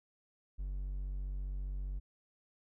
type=tone; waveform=triangle; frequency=47.51 Hz; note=F#1; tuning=47 cents sharp; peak=-34 dBFS; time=0.58-2 s; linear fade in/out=20 ms; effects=none